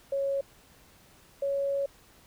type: tone pair in turn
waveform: sine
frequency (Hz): 552 / 556.5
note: C#5 / C#5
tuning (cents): -7 / +7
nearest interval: unison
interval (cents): 14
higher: second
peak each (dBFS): -26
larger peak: neither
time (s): 0.12-0.41 / 1.42-1.86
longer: second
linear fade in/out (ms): 5
effects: pink hiss -58 dBFS RMS until 2.26 s